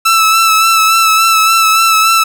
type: tone with vibrato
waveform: sawtooth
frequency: 1318.5 Hz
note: E6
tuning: in tune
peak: -3 dBFS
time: 0.05-2.24 s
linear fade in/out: 10 ms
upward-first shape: sine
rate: 3.5 Hz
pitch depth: 27 cents each way
effects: none